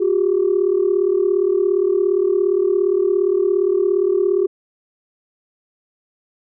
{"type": "tone pair together", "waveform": "sine", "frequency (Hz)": [362.4, 399.7], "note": ["F#4", "G4"], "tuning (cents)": [-36, 34], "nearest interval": "major second", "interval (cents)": 170, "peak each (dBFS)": -16, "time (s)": [0, 4.47], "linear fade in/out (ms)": 10, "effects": ["tanh soft clip ceiling -7 dBFS"]}